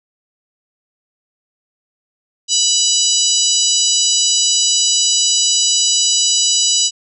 harmonic tone, 984 Hz, B5, 7 cents flat, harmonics 3 / 4 / 5 / 6 / 7 / 8, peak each -19 / -19 / -19 / -19 / -19 / -19 dBFS, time 2.48-6.91 s, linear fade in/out 50 ms, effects none

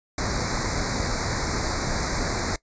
pink band-stop noise, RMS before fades -26 dBFS, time 0.18-2.56 s, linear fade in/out 2 ms, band 2300 to 3900 Hz, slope 96 dB/octave, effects noise-tail reverb RT60 0.1 s tail -20 dB re dry + resampled to 16000 Hz

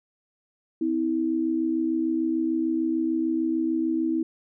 sine tone pair together, 256.4 / 323.1 Hz, C4 / E4, -35 / -35 cents, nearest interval major third, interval 400 cents, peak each -28 / -23 dBFS, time 0.81-4.23 s, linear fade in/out 5 ms, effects none

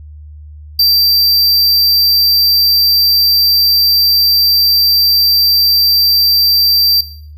square tone, 4691 Hz, D8, 3 cents flat, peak -7 dBFS, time 0.79-7.01 s, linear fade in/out 5 ms, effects noise-tail reverb RT60 0.6 s tail -19 dB re dry + added 75 Hz sine -30 dBFS peak until 7.37 s

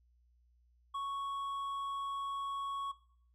triangle tone with hard clipping, 1108.7 Hz, C#6, in tune, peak -37 dBFS, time 0.94-2.92 s, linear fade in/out 10 ms, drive 8 dB, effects noise-tail reverb RT60 0.6 s tail -18 dB re dry + added 60 Hz sine -66 dBFS peak until 3.34 s

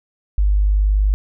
sine tone, 50.4 Hz, G1, 49 cents sharp, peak -12 dBFS, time 0.38-1.14 s, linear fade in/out 0 ms, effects none

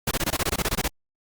pink noise bursts, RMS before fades -24 dBFS, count 13, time 0.07-0.88 s, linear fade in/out 5 ms, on 42 ms, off 22 ms, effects Opus 48 kbps

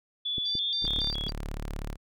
sine tone with pitch glide, 3446 to 3576 Hz, A7 to A7, -37 to +27 cents, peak -28 dBFS, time 0.25-1.11 s, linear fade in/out 10 ms, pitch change +64 cents, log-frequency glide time 0.43-0.68 s
clicks, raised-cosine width 3 ms, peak -24 dBFS, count 6, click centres 0.382 / 0.553 / 0.844 / 0.985 / 1.073 / 1.27 s
sine tone with vibrato, 3958 Hz, B7, 3 cents sharp, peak -32 dBFS, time 0.45-1.31 s, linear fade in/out 10 ms, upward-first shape square, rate 3.6 Hz, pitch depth 290 cents each way
sawtooth tone, 36.2 Hz, D1, 24 cents flat, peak -29 dBFS, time 0.81-1.97 s, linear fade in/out 50 ms
effects none

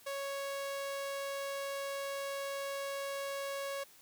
sawtooth tone, 554.4 Hz, C#5, in tune, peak -33 dBFS, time 0.06-3.84 s, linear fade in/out 10 ms, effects white hiss -60 dBFS RMS until 4.01 s

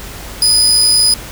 30% pulse tone, 4978 Hz, D#8, in tune, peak -5 dBFS, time 0.42-1.14 s, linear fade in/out 2 ms, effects added 50 Hz sine -31 dBFS peak until 1.31 s + pink hiss -30 dBFS RMS until 1.31 s

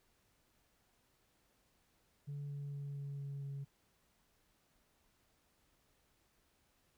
sine tone with pitch steps, 143.3 / 142.47 / 141.65 / 140.84 / 140.03 / 139.22 Hz, D3 / C#3 / C#3 / C#3 / C#3 / C#3, -42 / +48 / +38 / +28 / +18 / +8 cents, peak -39 dBFS, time 2.27-3.65 s, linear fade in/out 20 ms, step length 230 ms, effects tanh soft clip ceiling -39 dBFS + pink hiss -75 dBFS RMS until 6.97 s

